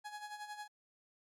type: tone with tremolo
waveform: 30% pulse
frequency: 837 Hz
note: G#5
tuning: 13 cents sharp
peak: -39 dBFS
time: 0.04-0.68 s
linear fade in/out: 20 ms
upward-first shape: sine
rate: 11 Hz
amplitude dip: 65%
effects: low-pass 11000 Hz 12 dB/octave + MP3 96 kbps